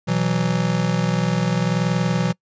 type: chord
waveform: square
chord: B suspended fourth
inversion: none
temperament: just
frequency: 123.47 / 164.63 / 185.21 Hz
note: B2 / E3 / F#3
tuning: 0 / -2 / +2 cents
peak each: -25 / -22 / -23 dBFS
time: 0.07-2.33 s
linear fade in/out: 20 ms
effects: noise-tail reverb RT60 0.1 s tail -25 dB re dry + resampled to 16000 Hz